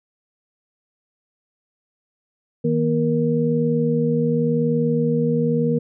sine tone cluster, 157.3 / 238.2 / 470.8 Hz, D#3 / A#3 / A#4, +19 / +38 / +17 cents, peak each -21 dBFS, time 2.64-5.79 s, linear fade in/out 10 ms, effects none

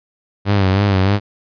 sawtooth tone with vibrato, 98 Hz, G2, in tune, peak -8 dBFS, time 0.45-1.2 s, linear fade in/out 50 ms, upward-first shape sine, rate 3.2 Hz, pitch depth 74 cents each way, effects resampled to 11025 Hz

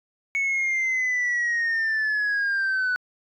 sine linear sweep, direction down, 2217 to 1480 Hz, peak -19 dBFS, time 0.35-2.96 s, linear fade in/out 0 ms, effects tanh soft clip ceiling -20 dBFS

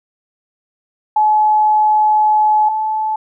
sine tone pair in turn, 854 / 866.9 Hz, G#5 / A5, +48 / -26 cents, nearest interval unison, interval 26 cents, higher second, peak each -9 / -15 dBFS, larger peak first, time 1.16-2.69 / 2.69-3.16 s, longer first, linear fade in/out 5 ms, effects none

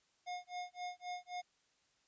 square tone with tremolo, 718 Hz, F5, 48 cents sharp, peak -40 dBFS, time 0.26-1.42 s, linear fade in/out 20 ms, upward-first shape sine, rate 3.8 Hz, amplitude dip 100%, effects white hiss -75 dBFS RMS until 2.07 s + resampled to 16000 Hz

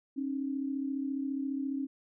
sine tone pair together, 270.2 / 304.8 Hz, C#4 / D#4, -44 / -36 cents, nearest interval major second, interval 208 cents, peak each -32 / -38 dBFS, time 0.16-1.87 s, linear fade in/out 20 ms, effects none

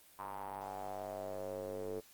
square tone with band-pass filter sweep, 49 Hz, G1, in tune, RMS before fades -43 dBFS, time 0.18-2.01 s, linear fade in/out 20 ms, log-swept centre 1000 to 440 Hz, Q 5.1, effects white hiss -62 dBFS RMS until 2.13 s + Opus 24 kbps

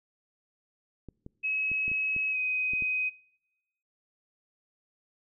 clicks, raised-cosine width 3 ms, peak -30 dBFS, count 8, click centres 1.087 / 1.264 / 1.716 / 1.88 / 1.916 / 2.164 / 2.735 / 2.823 s
sine tone with pitch glide, 2563 to 2513 Hz, E7 to D#7, -49 to +17 cents, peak -27 dBFS, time 1.43-3.1 s, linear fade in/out 20 ms, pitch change -34 cents, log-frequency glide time 2.31-2.37 s
effects noise-tail reverb RT60 1.0 s tail -25 dB re dry

